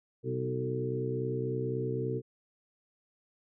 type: harmonic tone with a mistuned harmonic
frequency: 63.7 Hz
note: C2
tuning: 46 cents flat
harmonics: 2 / 3 / 4 / 5 / 6 / 7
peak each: -34 / -45 / -40 / -42 / -37 / -35 dBFS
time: 0.23-2.22 s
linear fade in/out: 50 ms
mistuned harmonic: 6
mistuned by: -27 cents
effects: none